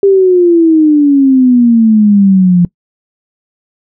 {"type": "exponential sweep", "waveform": "sine", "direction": "down", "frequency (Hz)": [399.6, 173], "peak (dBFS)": -3, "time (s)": [0.03, 2.65], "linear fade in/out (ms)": 2, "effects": ["noise-tail reverb RT60 0.1 s tail -22 dB re dry"]}